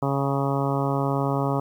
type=harmonic tone; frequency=138.4 Hz; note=C#3; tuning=2 cents flat; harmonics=1 / 2 / 3 / 4 / 5 / 6 / 7 / 8 / 9; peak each=-25 / -28 / -30 / -31 / -32 / -33 / -33 / -34 / -35 dBFS; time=0.02-1.6 s; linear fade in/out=5 ms; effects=9-bit